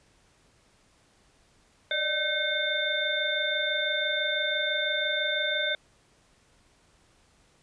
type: tone cluster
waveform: sine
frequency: 586 / 612 / 1538 / 2162 / 3584 Hz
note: D5 / D#5 / G6 / C#7 / A7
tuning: -4 / -29 / -33 / -44 / +31 cents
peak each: -35 / -34 / -30 / -34 / -29 dBFS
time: 1.91-5.75 s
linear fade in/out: 2 ms
effects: pink hiss -63 dBFS RMS until 7.62 s + resampled to 22050 Hz